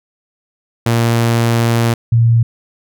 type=tone pair in turn; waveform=sawtooth / sine; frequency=116.54 / 115.94 Hz; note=A#2 / A#2; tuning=0 / -9 cents; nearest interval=unison; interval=9 cents; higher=first; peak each=-7 dBFS; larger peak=neither; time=0.86-1.94 / 2.12-2.43 s; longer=first; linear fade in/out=5 ms; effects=none